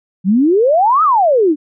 sine exponential two-way sweep, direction up then down, 176.1 to 1318.5 to 281.4 Hz, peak -8 dBFS, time 0.24-1.56 s, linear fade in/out 50 ms, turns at 1.03 s, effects none

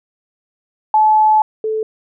sine tone pair in turn, 862 / 436.6 Hz, A5 / A4, -36 / -13 cents, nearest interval octave, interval 1177 cents, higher first, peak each -8 / -16 dBFS, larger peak first, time 0.94-1.42 / 1.64-1.83 s, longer first, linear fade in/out 2 ms, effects none

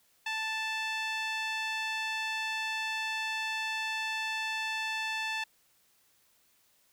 sawtooth tone with band-pass filter, 880 Hz, A5, in tune, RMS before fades -34 dBFS, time 0.26-5.44 s, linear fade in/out 5 ms, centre 2600 Hz, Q 1.4, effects white hiss -68 dBFS RMS until 6.92 s

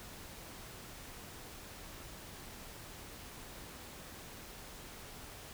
silence, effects pink hiss -50 dBFS RMS until 5.53 s

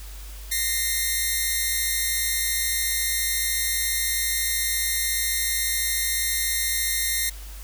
5% pulse tone pair together, 1852.2 / 2093 Hz, A#6 / C7, -12 / 0 cents, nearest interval major second, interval 212 cents, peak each -15 dBFS, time 0.51-7.3 s, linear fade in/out 10 ms, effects added 50 Hz sine -36 dBFS peak until 7.63 s + white hiss -45 dBFS RMS until 7.63 s

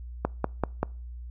click train, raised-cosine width 1 ms, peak -10 dBFS, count 4, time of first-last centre 0.25-0.83 s, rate 5.17 Hz, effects noise-tail reverb RT60 0.4 s tail -26 dB re dry + added 60 Hz sine -37 dBFS peak until 1.3 s

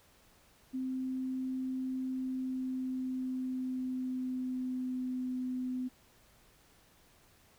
sine tone with pitch glide, 259.5 to 253.9 Hz, C4 to B3, -14 to +48 cents, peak -33 dBFS, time 0.73-5.89 s, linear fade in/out 20 ms, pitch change -38 cents, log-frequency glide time 2.03-5.36 s, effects pink hiss -64 dBFS RMS until 7.58 s

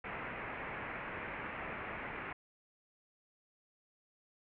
white low-pass noise, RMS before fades -43 dBFS, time 0.04-2.33 s, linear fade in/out 5 ms, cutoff 2400 Hz, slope 48 dB/octave, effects none

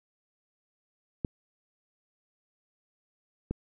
clicks, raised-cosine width 3 ms, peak -16 / -18 dBFS, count 2, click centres 1.248 / 3.51 s, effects none

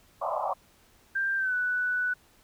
pink band-pass noise, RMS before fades -30 dBFS, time 0.21-0.54 s, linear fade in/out 10 ms, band 560 to 1200 Hz, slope 96 dB/octave
sine tone with pitch glide, 1583 to 1485.5 Hz, G6 to F#6, +17 to +6 cents, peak -25 dBFS, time 1.15-2.14 s, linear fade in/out 10 ms, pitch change -111 cents, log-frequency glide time 1.37-1.54 s
effects pink hiss -61 dBFS RMS until 2.43 s

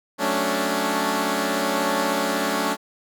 10% pulse chord, D major seventh, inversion first, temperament equal, 185 / 220 / 277.2 / 293.7 Hz, F#3 / A3 / C#4 / D4, 0 / 0 / 0 / 0 cents, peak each -21 / -18 / -17 / -19 dBFS, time 0.18-2.77 s, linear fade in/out 50 ms, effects none

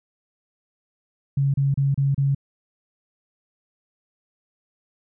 sine tone bursts, 138.59 Hz, C#3, in tune, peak -17 dBFS, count 5, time 1.37-2.348 s, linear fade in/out 5 ms, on 170 ms, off 32 ms, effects none

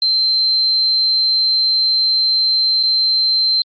sine tone with dropouts, 4117 Hz, C8, 29 cents flat, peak -12 dBFS, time 0.02-3.62 s, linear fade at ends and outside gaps 2 ms, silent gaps 2.83-2.834 s, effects Opus 32 kbps

